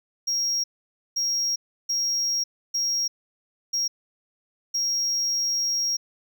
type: tone bursts at uneven times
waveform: triangle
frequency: 5600 Hz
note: F8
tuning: 4 cents sharp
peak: -21 dBFS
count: 6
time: 0.27-0.64 / 1.16-1.56 / 1.89-2.44 / 2.74-3.08 / 3.73-3.88 / 4.74-5.97 s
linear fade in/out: 10 ms
effects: none